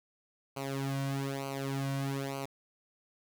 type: tone with flanger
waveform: sawtooth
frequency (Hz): 137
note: C#3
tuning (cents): -20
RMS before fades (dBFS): -35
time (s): 0.56-2.46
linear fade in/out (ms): 10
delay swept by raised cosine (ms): 0.56 to 2.36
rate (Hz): 1.1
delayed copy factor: -0.85
effects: 9-bit